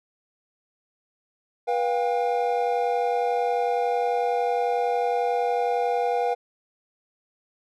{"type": "tone cluster", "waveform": "triangle", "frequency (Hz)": [486.3, 708, 799], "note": ["B4", "F5", "G5"], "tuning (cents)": [-27, 23, 33], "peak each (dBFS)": [-23, -24, -25], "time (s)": [1.67, 6.35], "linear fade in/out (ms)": 20, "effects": []}